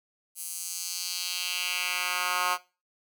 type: tone with high-pass filter sweep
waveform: 10% pulse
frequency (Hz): 180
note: F#3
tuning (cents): -47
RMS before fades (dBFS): -31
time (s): 0.35-2.58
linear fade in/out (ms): 50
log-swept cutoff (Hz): 9400 to 1100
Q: 1.7
effects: noise-tail reverb RT60 0.3 s tail -18 dB re dry